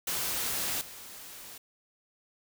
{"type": "noise with level steps", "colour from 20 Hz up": "white", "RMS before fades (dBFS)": [-32, -46], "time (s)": [0.07, 1.58], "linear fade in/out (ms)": 5, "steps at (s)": 0.81, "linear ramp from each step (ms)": 2, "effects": []}